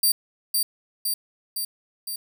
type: tone with echo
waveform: 5% pulse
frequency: 4700 Hz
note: D8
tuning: 1 cent sharp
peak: -10 dBFS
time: 0.03-0.12 s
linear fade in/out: 5 ms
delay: 510 ms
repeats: 4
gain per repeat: -3 dB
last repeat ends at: 2.16 s
effects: none